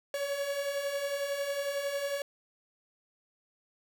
45% pulse beating tone pair, 554.4 / 565.4 Hz, C#5 / C#5, 0 / +34 cents, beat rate 11 Hz, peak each -39 / -32 dBFS, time 0.14-2.22 s, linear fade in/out 2 ms, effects none

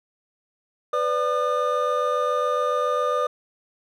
triangle tone cluster, 499.8 / 587 / 1213 Hz, B4 / D5 / D#6, +21 / -1 / -44 cents, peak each -23 / -24 / -22 dBFS, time 0.93-3.27 s, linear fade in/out 5 ms, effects none

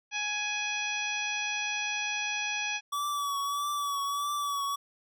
harmonic tone, 835 Hz, G#5, 9 cents sharp, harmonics 1 / 2 / 3 / 4 / 5 / 6 / 7, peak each -39 / -38 / -32 / -38 / -46 / -46 / -40 dBFS, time 0.11-2.81 s, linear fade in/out 50 ms
square tone with vibrato, 1144 Hz, D6, 46 cents flat, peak -30 dBFS, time 2.92-4.76 s, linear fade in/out 10 ms, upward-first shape triangle, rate 1.6 Hz, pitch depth 42 cents each way
effects none

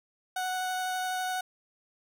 30% pulse tone with vibrato, 740 Hz, F#5, in tune, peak -27 dBFS, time 0.36-1.41 s, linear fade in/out 5 ms, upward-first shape sine, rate 12 Hz, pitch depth 8 cents each way, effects none

